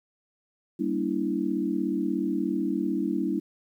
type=chord; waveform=sine; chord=E half-diminished seventh; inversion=first; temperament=equal with one note detuned; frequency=196 / 233.1 / 289.5 / 329.6 Hz; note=G3 / Bb3 / D4 / E4; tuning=0 / 0 / -25 / 0 cents; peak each=-31 / -32 / -29 / -29 dBFS; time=0.79-3.4 s; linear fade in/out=10 ms; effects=10-bit